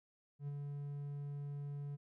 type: tone with ADSR envelope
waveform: triangle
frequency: 143.3 Hz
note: D3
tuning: 42 cents flat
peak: -36 dBFS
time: 0.39-1.97 s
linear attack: 88 ms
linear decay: 27 ms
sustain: -3 dB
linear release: 27 ms
effects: none